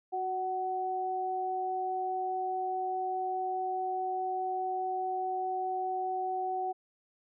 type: tone pair together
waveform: sine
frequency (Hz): 370 / 749.2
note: F#4 / F#5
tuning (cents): 0 / +21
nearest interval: octave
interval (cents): 1221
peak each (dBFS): -37 / -31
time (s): 0.12-6.73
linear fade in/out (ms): 20
effects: none